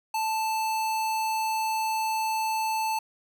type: tone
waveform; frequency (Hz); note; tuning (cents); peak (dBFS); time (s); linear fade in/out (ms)
square; 880; A5; 0; -26; 0.14-2.99; 5
effects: none